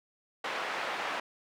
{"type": "band-pass noise", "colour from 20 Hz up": "pink", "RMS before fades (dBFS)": -35, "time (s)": [0.44, 1.2], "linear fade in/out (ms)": 5, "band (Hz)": [690, 2400], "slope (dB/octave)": 12, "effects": []}